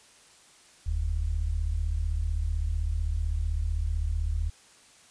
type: tone pair together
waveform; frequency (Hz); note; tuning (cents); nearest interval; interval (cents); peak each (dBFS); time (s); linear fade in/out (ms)
sine; 42.04 / 77.78; E1 / D#2; +35 / 0; major seventh; 1065; -28; 0.86-4.5; 10
effects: white hiss -56 dBFS RMS until 5.1 s + resampled to 22050 Hz